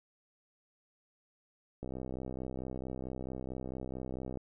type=click train; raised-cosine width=2 ms; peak=-27 dBFS; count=165; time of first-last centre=1.83-4.373 s; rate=64.5 Hz; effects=none